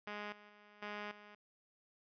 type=tone with level steps; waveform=5% pulse; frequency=207.7 Hz; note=G#3; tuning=in tune; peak=-31 / -46 / -49 / -31 / -44 dBFS; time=0.07-1.35 s; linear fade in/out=5 ms; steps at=0.32 / 0.49 / 0.82 / 1.11 s; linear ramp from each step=5 ms; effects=resampled to 11025 Hz